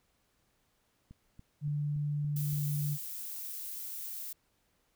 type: click train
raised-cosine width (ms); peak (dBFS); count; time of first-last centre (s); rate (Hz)
5; -38; 6; 1.11-2.53; 3.52
type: tone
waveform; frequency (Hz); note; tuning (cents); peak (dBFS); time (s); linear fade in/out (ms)
sine; 146.83; D3; 0; -30; 1.61-2.98; 50
type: noise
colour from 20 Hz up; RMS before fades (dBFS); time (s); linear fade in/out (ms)
violet; -41; 2.36-4.33; 5
effects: pink hiss -74 dBFS RMS until 4.95 s